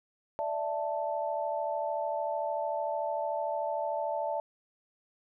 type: chord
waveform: sine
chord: D suspended second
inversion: none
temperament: just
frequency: 587.3 / 660.7 / 881 Hz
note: D5 / E5 / A5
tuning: 0 / +4 / +2 cents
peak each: -34 dBFS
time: 0.39-4.4 s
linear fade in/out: 0 ms
effects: none